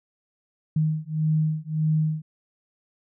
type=beating tone pair; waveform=sine; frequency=155 / 156.7 Hz; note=D#3 / D#3; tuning=-6 / +13 cents; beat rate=1.7 Hz; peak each=-24 dBFS; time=0.76-2.22 s; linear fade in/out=5 ms; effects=none